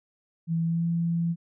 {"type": "tone with pitch glide", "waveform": "sine", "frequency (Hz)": [165.3, 168.58], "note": ["E3", "E3"], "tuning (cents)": [5, 39], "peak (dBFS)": -23, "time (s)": [0.47, 1.36], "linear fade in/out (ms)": 50, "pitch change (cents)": 34, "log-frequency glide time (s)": [0.63, 0.85], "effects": []}